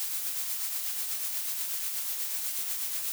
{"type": "noise with tremolo", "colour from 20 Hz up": "blue", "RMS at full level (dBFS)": -31, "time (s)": [0, 3.12], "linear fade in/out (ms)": 0, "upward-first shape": "triangle", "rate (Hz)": 8.2, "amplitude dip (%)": 40, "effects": []}